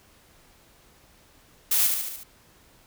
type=noise with echo; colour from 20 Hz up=blue; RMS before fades=-22 dBFS; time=1.71-1.87 s; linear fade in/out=5 ms; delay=73 ms; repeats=5; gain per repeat=-4 dB; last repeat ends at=2.235 s; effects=pink hiss -57 dBFS RMS until 2.86 s